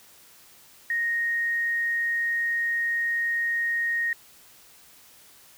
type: tone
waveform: sine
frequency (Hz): 1864.7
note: A#6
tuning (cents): 0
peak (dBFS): -23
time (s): 0.9-4.13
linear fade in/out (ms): 2
effects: white hiss -53 dBFS RMS until 5.57 s